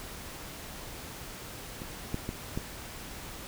clicks, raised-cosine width 3 ms, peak -26 / -18 / -20 / -19 dBFS, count 4, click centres 1.819 / 2.144 / 2.291 / 2.575 s, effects pink hiss -43 dBFS RMS until 3.47 s

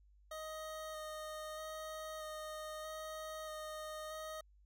25% pulse tone with vibrato, 622.3 Hz, D#5, in tune, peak -40 dBFS, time 0.31-4.41 s, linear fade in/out 5 ms, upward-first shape square, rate 0.79 Hz, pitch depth 11 cents each way, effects added 50 Hz sine -63 dBFS peak until 4.65 s

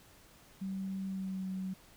sine tone with pitch glide, 192.1 to 188.36 Hz, G3 to F#3, -35 to +31 cents, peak -35 dBFS, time 0.61-1.74 s, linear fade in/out 10 ms, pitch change -34 cents, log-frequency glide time 1.05-1.46 s, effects pink hiss -60 dBFS RMS until 1.96 s

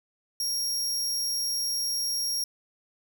sawtooth tone, 5590 Hz, F8, 1 cent sharp, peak -24 dBFS, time 0.4-2.44 s, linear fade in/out 2 ms, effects none

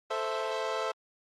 25% pulse chord, A minor, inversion none, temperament equal, 440 / 523.3 / 659.3 Hz, A4 / C5 / E5, 0 / 0 / 0 cents, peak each -31 dBFS, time 0.1-0.92 s, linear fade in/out 10 ms, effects low-pass 5000 Hz 12 dB/octave + Opus 24 kbps

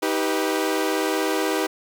sawtooth chord, Eb augmented, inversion none, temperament equal with one note detuned, 316 / 392 / 493.9 Hz, Eb4 / G4 / B4, +27 / 0 / 0 cents, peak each -21 / -21 / -23 dBFS, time 0.02-1.67 s, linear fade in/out 10 ms, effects none

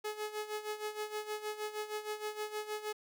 sawtooth tone with tremolo, 424.7 Hz, G#4, 39 cents sharp, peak -31 dBFS, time 0.04-2.93 s, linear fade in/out 10 ms, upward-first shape sine, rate 6.4 Hz, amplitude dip 75%, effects 11-bit

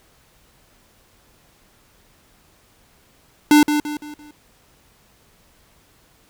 square tone with echo, 297.8 Hz, D4, 24 cents sharp, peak -9 dBFS, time 3.51-3.63 s, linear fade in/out 2 ms, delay 170 ms, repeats 4, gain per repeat -8 dB, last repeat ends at 4.31 s, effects pink hiss -56 dBFS RMS until 6.29 s

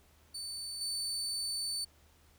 30% pulse tone with level steps, 4521 Hz, C#8, 33 cents sharp, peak -36 / -31 dBFS, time 0.34-1.85 s, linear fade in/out 10 ms, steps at 0.81 s, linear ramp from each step 2 ms, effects added 76 Hz sine -64 dBFS peak until 2.38 s + pink hiss -66 dBFS RMS until 2.38 s

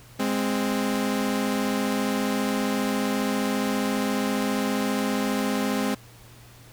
sawtooth tone pair together, 206.8 / 261.6 Hz, G#3 / C4, -7 / 0 cents, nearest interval major third, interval 407 cents, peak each -22 dBFS, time 0.19-5.95 s, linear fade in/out 10 ms, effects added 119 Hz sine -49 dBFS peak until 6.72 s + pink hiss -51 dBFS RMS until 6.72 s

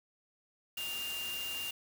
sine tone in noise, 2800 Hz, F7, 4 cents sharp, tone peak -37 dBFS, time 0.77-1.71 s, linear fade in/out 5 ms, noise white, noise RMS -43 dBFS, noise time 0.77-1.71 s, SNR +3 dB, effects none

